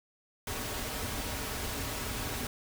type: noise with comb filter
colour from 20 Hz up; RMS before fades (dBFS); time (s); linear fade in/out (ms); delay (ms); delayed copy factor
pink; -36; 0.47-2.47; 2; 5.8; -0.5
effects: none